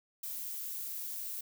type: noise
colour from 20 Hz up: violet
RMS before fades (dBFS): -40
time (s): 0.23-1.41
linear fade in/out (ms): 5
effects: none